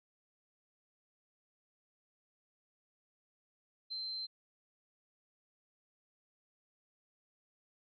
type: tone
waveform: sine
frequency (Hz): 4110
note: C8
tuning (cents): -32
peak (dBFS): -38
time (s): 3.9-4.27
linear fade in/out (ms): 20
effects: none